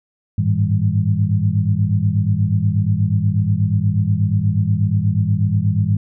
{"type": "tone cluster", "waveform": "sine", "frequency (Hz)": [100.2, 108.5, 158.8, 196.9], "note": ["G2", "A2", "D#3", "G3"], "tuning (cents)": [38, -24, 36, 8], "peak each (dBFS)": [-18, -18, -21, -23], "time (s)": [0.38, 5.97], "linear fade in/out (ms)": 5, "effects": []}